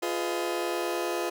30% pulse chord, F half-diminished seventh, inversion none, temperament just, 349.2 / 419.1 / 502.9 / 628.6 Hz, F4 / Ab4 / Cb5 / Eb5, 0 / +16 / +31 / +18 cents, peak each -28 / -33 / -32 / -34 dBFS, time 0.02-1.3 s, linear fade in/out 10 ms, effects none

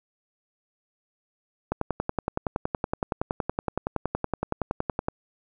click train, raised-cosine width 1 ms, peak -11 dBFS, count 37, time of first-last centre 1.72-5.084 s, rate 10.7 Hz, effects none

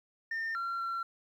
sine tone with pitch steps, 1811 / 1370 / 1361 Hz, A6 / F6 / F6, +49 / -34 / -45 cents, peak -30 dBFS, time 0.31-1.03 s, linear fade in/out 5 ms, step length 240 ms, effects tanh soft clip ceiling -31 dBFS + 11-bit

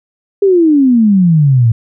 sine exponential sweep, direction down, 407.9 to 109.9 Hz, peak -5 dBFS, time 0.42-1.72 s, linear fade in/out 5 ms, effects none

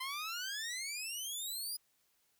15% pulse exponential sweep, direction up, 1022 to 4979 Hz, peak -32 dBFS, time 0-1.77 s, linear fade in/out 10 ms, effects white hiss -75 dBFS RMS until 2.39 s

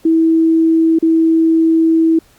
sine tone with dropouts, 325.1 Hz, E4, 24 cents flat, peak -8 dBFS, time 0.05-2.19 s, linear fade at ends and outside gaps 5 ms, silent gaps 0.988-1.025 s, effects pink hiss -50 dBFS RMS until 2.38 s + Opus 48 kbps

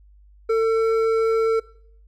triangle tone with hard clipping, 448.8 Hz, A4, 34 cents sharp, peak -18 dBFS, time 0.49-1.6 s, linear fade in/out 10 ms, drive 11 dB, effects noise-tail reverb RT60 0.6 s tail -21 dB re dry + added 50 Hz sine -48 dBFS peak until 2.07 s

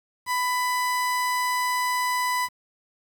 30% pulse tone, 996 Hz, B5, 14 cents sharp, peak -20 dBFS, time 0.26-2.49 s, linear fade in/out 50 ms, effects 8-bit

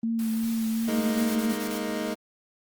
sine tone with vibrato, 225.7 Hz, A3, 44 cents sharp, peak -24 dBFS, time 0.03-1.53 s, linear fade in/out 5 ms, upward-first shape triangle, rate 2.7 Hz, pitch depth 28 cents each way
white noise, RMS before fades -41 dBFS, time 0.19-1.34 s, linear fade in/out 0 ms
25% pulse chord, Ab suspended second, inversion none, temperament equal, 207.7 / 233.1 / 311.1 Hz, Ab3 / Bb3 / Eb4, 0 / 0 / 0 cents, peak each -29 dBFS, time 0.87-2.15 s, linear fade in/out 20 ms
white noise bursts, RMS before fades -39 dBFS, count 6, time 1.17-1.783 s, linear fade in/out 5 ms, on 78 ms, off 29 ms
effects Opus 32 kbps

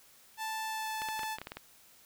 sawtooth tone with pitch glide, 880 to 873.4 Hz, A5 to A5, 0 to -13 cents, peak -31 dBFS, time 0.37-1.38 s, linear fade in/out 50 ms, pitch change -13 cents, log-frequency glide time 0.66-0.93 s
clicks, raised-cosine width 0.3 ms, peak -24 dBFS, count 9, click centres 1.019 / 1.087 / 1.193 / 1.233 / 1.385 / 1.416 / 1.471 / 1.519 / 1.57 s
effects white hiss -60 dBFS RMS until 2.05 s

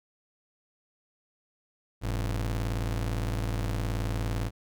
40% pulse ring-modulated tone, 77.78 Hz, D#2, in tune, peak -24 dBFS, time 2.01-4.51 s, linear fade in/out 50 ms, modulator 29.2 Hz, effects none

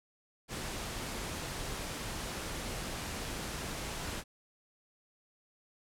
pink noise, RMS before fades -39 dBFS, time 0.48-4.24 s, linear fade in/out 50 ms, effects low-pass 11000 Hz 12 dB/octave

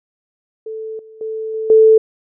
sine tone with level steps, 440 Hz, A4, in tune, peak -24 / -37 / -21 / -19 / -5 dBFS, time 0.66-1.98 s, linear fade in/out 5 ms, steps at 0.99 / 1.21 / 1.54 / 1.7 s, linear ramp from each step 2 ms, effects none

